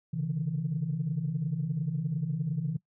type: tone cluster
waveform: sine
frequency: 134.7 / 146.1 / 163.2 Hz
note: C#3 / D3 / E3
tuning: -49 / -9 / -17 cents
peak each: -33 / -34 / -30 dBFS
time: 0.13-2.77 s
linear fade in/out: 10 ms
effects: noise-tail reverb RT60 0.1 s tail -21 dB re dry + tanh soft clip ceiling -21 dBFS